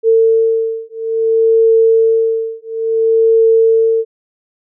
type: beating tone pair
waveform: sine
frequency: 450 / 450.58 Hz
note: A4 / A4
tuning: +39 / +41 cents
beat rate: 0.58 Hz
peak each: -12 dBFS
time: 0.03-4.05 s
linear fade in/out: 50 ms
effects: none